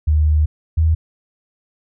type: tone pair in turn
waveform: sine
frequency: 76.4 / 80.14 Hz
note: D#2 / E2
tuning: -31 / -48 cents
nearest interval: minor second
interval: 83 cents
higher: second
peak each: -11 / -11 dBFS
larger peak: neither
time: 0.07-0.46 / 0.77-0.95 s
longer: first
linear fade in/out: 10 ms
effects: none